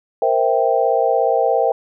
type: chord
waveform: sine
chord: C dominant seventh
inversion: third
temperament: equal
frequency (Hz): 466.2 / 523.3 / 659.3 / 784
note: Bb4 / C5 / E5 / G5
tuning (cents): 0 / 0 / 0 / 0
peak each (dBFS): -19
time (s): 0.22-1.72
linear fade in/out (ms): 2
effects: none